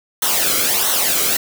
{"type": "noise with flanger", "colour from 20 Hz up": "white", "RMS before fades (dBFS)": -17, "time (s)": [0.22, 1.37], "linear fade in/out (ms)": 5, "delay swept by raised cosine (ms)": [0.41, 1.13], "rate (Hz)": 1.5, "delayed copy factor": -0.65, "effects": []}